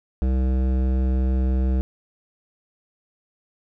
triangle tone with hard clipping, 64.5 Hz, C2, 24 cents flat, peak -20 dBFS, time 0.22-1.81 s, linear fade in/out 0 ms, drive 18 dB, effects none

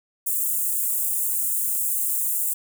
white high-pass noise, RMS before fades -24 dBFS, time 0.26-2.54 s, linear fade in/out 10 ms, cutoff 7600 Hz, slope 48 dB/octave, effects none

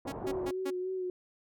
white low-pass noise, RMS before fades -41 dBFS, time 0.05-0.51 s, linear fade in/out 5 ms, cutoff 820 Hz, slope 24 dB/octave
sawtooth tone bursts, 277.2 Hz, C#4, in tune, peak -31 dBFS, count 4, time 0.07-0.706 s, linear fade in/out 10 ms, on 54 ms, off 140 ms
sine tone with vibrato, 370 Hz, F#4, in tune, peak -32 dBFS, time 0.24-1.1 s, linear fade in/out 2 ms, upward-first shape sine, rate 3.3 Hz, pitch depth 33 cents each way
effects none

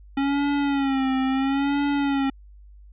square tone with vibrato, 273.9 Hz, C#4, 21 cents flat, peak -21 dBFS, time 0.17-2.3 s, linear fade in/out 5 ms, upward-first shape sine, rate 0.74 Hz, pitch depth 72 cents each way, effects added 50 Hz sine -44 dBFS peak until 2.92 s + resampled to 8000 Hz

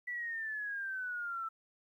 sine exponential sweep, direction down, 1975.5 to 1318.5 Hz, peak -36 dBFS, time 0.07-1.49 s, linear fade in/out 10 ms, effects 12-bit

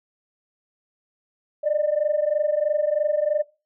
sine tone pair together, 587.3 / 610.4 Hz, D5 / D#5, 0 / -33 cents, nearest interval minor second, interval 67 cents, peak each -21 dBFS, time 1.63-3.43 s, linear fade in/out 20 ms, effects noise-tail reverb RT60 0.3 s tail -20 dB re dry + tanh soft clip ceiling -13 dBFS

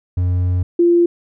triangle / sine tone pair in turn, 89.9 / 344.9 Hz, F#2 / F4, -49 / -22 cents, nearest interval octave + major seventh, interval 2327 cents, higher second, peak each -12 / -9 dBFS, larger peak second, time 0.17-0.63 / 0.79-1.06 s, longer first, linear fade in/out 5 ms, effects none

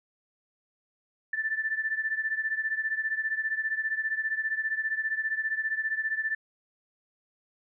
sine beating tone pair, 1760 / 1775 Hz, A6 / A6, 0 / +15 cents, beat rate 15 Hz, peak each -29 / -32 dBFS, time 1.33-6.35 s, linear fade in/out 5 ms, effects none

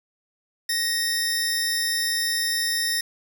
sawtooth tone pair together, 1864.7 / 5274 Hz, A#6 / E8, 0 / 0 cents, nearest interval octave + tritone, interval 1800 cents, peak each -22 dBFS, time 0.69-3.01 s, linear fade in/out 5 ms, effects none

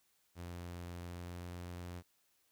sawtooth tone with pitch glide, 87.31 to 88.12 Hz, F2 to F2, 0 to +16 cents, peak -40 dBFS, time 0.35-2.03 s, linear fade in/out 50 ms, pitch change +16 cents, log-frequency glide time 1.01-1.5 s, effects white hiss -75 dBFS RMS until 2.51 s

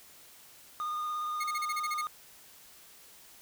triangle tone with vibrato, 1223 Hz, D#6, 30 cents flat, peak -30 dBFS, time 0.8-2.07 s, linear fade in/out 0 ms, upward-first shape sine, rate 17 Hz, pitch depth 14 cents each way
sawtooth tone bursts, 2161 Hz, C#7, 45 cents flat, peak -30 dBFS, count 9, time 1.4-2.016 s, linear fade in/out 10 ms, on 40 ms, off 32 ms
effects white hiss -55 dBFS RMS until 3.41 s

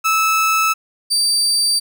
30% pulse tone pair in turn, 1306 / 4654 Hz, E6 / D8, -17 / -17 cents, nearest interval octave + minor seventh, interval 2200 cents, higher second, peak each -11 dBFS, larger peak neither, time 0.04-0.74 / 1.1-1.8 s, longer neither, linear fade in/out 20 ms, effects none

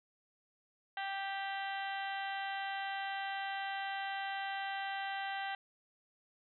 harmonic tone, 392 Hz, G4, in tune, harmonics 2 / 3 / 4 / 5 / 6 / 7 / 8 / 9 / 10, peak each -39 / -52 / -43 / -45 / -57 / -50 / -49 / -57 / -55 dBFS, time 0.97-5.55 s, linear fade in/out 2 ms, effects none

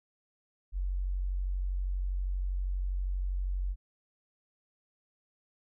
sine tone, 46.25 Hz, F#1, in tune, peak -29 dBFS, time 0.72-3.76 s, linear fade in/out 50 ms, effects none

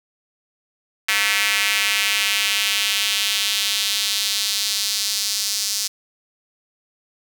square tone with high-pass filter sweep, 102.2 Hz, G#2, 27 cents flat, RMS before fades -21 dBFS, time 1.08-5.88 s, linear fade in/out 10 ms, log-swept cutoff 2100 to 5200 Hz, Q 2, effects 7-bit

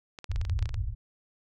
clicks, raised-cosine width 0.2 ms, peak -24 dBFS, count 12, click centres 0.188 / 0.243 / 0.316 / 0.36 / 0.414 / 0.451 / 0.497 / 0.591 / 0.626 / 0.657 / 0.692 / 0.743 s
white low-pass noise, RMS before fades -30 dBFS, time 0.29-0.95 s, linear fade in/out 10 ms, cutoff 110 Hz, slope 96 dB/octave
effects none

